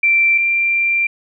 sine tone pair in turn, 2349 / 2367 Hz, D7 / D7, 0 / +13 cents, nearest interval unison, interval 13 cents, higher second, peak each -10 / -13 dBFS, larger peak first, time 0.03-0.38 / 0.38-1.07 s, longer second, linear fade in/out 5 ms, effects none

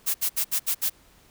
blue noise bursts, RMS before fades -24 dBFS, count 6, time 0.06-0.899 s, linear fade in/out 20 ms, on 84 ms, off 67 ms, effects pink hiss -57 dBFS RMS until 1.3 s

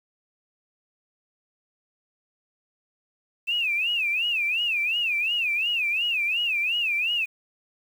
sine tone with vibrato, 2603 Hz, E7, 22 cents flat, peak -22 dBFS, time 3.47-7.26 s, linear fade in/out 20 ms, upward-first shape sine, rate 2.8 Hz, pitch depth 190 cents each way, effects 8-bit

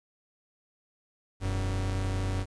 45% pulse tone pair together, 42.31 / 94.7 Hz, E1 / F#2, +46 / +41 cents, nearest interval octave + major second, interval 1395 cents, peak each -33 / -29 dBFS, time 1.4-2.46 s, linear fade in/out 50 ms, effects resampled to 22050 Hz + 10-bit

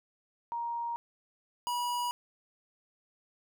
sine / square tone pair in turn, 939 / 969.9 Hz, A#5 / B5, +12 / -32 cents, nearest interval minor second, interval 56 cents, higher second, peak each -32 / -31 dBFS, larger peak second, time 0.52-0.96 / 1.67-2.11 s, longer neither, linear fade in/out 0 ms, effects none

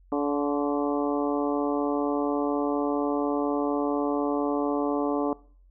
harmonic tone with a mistuned harmonic, 144.2 Hz, D3, 31 cents flat, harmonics 2 / 3 / 4 / 5 / 6 / 7 / 8, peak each -26 / -30 / -32 / -34 / -36 / -37 / -38 dBFS, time 0.12-5.33 s, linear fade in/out 2 ms, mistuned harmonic 7, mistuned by +50 cents, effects noise-tail reverb RT60 0.5 s tail -22 dB re dry + added 45 Hz sine -53 dBFS peak until 5.7 s

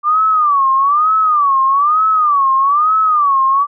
sine tone with vibrato, 1174.7 Hz, D6, in tune, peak -9 dBFS, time 0.03-3.67 s, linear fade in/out 50 ms, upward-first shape sine, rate 1.1 Hz, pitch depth 170 cents each way, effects none

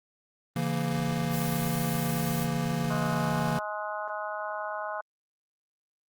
square chord, A# diminished, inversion first, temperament just, 139.85 / 167.82 / 233.1 Hz, C#3 / E3 / A#3, +16 / +31 / 0 cents, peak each -33 / -31 / -33 dBFS, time 0.56-3.59 s, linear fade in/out 2 ms
blue noise, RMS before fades -38 dBFS, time 1.3-2.48 s, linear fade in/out 50 ms
harmonic tone, 210 Hz, G#3, 19 cents sharp, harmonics 3 / 4 / 5 / 6 / 7, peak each -36 / -37 / -38 / -39 / -39 dBFS, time 2.9-5.01 s, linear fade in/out 5 ms
effects Opus 24 kbps

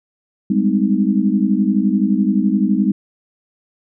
sine chord, Ab major seventh, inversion third, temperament equal with one note detuned, 196 / 207.7 / 255.1 / 311.1 Hz, G3 / Ab3 / C4 / Eb4, 0 / 0 / -44 / 0 cents, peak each -17 / -17 / -20 / -21 dBFS, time 0.5-2.92 s, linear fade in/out 5 ms, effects none

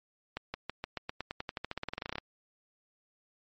accelerating click train, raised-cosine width 0.3 ms, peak -19 dBFS, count 24, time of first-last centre 0.37-2.183 s, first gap 170 ms, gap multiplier 0.92, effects MP3 32 kbps

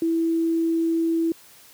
sine tone, 329.6 Hz, E4, in tune, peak -19 dBFS, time 0.02-1.32 s, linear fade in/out 2 ms, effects white hiss -50 dBFS RMS until 1.73 s + high-pass 60 Hz 12 dB/octave

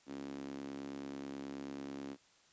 sawtooth tone with high-pass filter, 69.3 Hz, C#2, in tune, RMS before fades -45 dBFS, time 0.06-2.17 s, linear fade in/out 50 ms, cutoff 270 Hz, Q 3.9, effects white hiss -67 dBFS RMS until 2.52 s + resampled to 16000 Hz

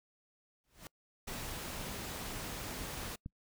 pink noise with exponential growth, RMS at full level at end -45 dBFS, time 0.64-0.87 s, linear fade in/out 0 ms, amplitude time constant 50 ms
pink noise, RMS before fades -42 dBFS, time 1.27-3.16 s, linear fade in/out 10 ms
click, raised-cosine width 5 ms, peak -29 dBFS, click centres 3.261 s
effects noise-tail reverb RT60 0.1 s tail -26 dB re dry

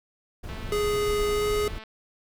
brown noise, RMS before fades -34 dBFS, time 0.43-1.79 s, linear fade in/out 10 ms
click train, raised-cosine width 0.3 ms, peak -28 dBFS, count 296, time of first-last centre 0.49-1.837 s, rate 219 Hz
square tone with pitch glide, 415.3 to 418.2 Hz, G#4 to G#4, 0 to +12 cents, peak -24 dBFS, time 0.72-1.68 s, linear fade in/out 2 ms, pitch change +12 cents, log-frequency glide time 1.31-1.45 s
effects none

